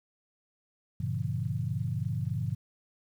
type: chord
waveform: sine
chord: G diminished seventh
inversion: none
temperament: just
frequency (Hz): 98 / 117.6 / 141.12 / 169.34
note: G2 / Bb2 / Db3 / Fb3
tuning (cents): 0 / +16 / +31 / +47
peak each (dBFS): -35 / -33 / -34 / -37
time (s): 1-2.55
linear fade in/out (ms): 5
effects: 10-bit